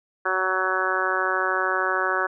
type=harmonic tone; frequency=186.9 Hz; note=F#3; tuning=18 cents sharp; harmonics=2 / 3 / 4 / 5 / 6 / 7 / 8 / 9; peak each=-30 / -31 / -32 / -32 / -28 / -29 / -26 / -29 dBFS; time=0.25-2.27 s; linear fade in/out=10 ms; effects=none